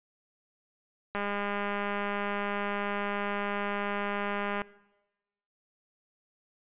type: click train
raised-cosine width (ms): 0.5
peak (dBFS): -18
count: 705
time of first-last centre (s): 1.15-4.618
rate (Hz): 203
effects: noise-tail reverb RT60 1.0 s tail -20 dB re dry + resampled to 8000 Hz